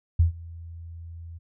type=tone with ADSR envelope; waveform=sine; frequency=83.7 Hz; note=E2; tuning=27 cents sharp; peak=-13 dBFS; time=0.19-1.39 s; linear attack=8 ms; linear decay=120 ms; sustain=-24 dB; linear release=21 ms; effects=none